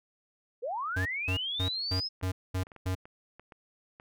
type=linear sweep; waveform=sine; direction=up; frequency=434 to 5220 Hz; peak=-31 dBFS; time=0.62-2.09 s; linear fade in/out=20 ms
type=tone bursts; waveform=square; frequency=92.8 Hz; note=F#2; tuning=6 cents sharp; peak=-29 dBFS; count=7; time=0.96-2.952 s; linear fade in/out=10 ms; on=96 ms; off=220 ms
type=clicks; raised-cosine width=0.5 ms; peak=-34 dBFS; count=8; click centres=2.213 / 2.669 / 2.718 / 2.763 / 3.055 / 3.396 / 3.522 / 3.999 s
effects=none